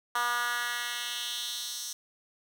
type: tone with high-pass filter sweep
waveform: 10% pulse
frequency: 240.6 Hz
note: B3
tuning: 45 cents flat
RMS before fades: -33 dBFS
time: 0.15-1.93 s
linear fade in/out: 5 ms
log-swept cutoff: 1100 to 5500 Hz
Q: 2.1
effects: none